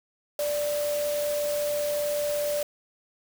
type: tone in noise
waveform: sine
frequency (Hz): 587.3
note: D5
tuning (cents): 0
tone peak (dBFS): -25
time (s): 0.39-2.63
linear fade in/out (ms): 2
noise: white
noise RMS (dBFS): -36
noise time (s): 0.39-2.63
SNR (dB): +8
effects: none